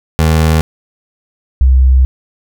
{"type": "tone pair in turn", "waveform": ["25% pulse", "sine"], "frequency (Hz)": [79.5, 64.82], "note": ["D#2", "C2"], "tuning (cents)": [38, -16], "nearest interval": "major third", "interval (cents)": 354, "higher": "first", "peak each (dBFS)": -4, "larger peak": "neither", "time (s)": [[0.19, 0.61], [1.61, 2.05]], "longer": "second", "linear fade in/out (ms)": 0, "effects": []}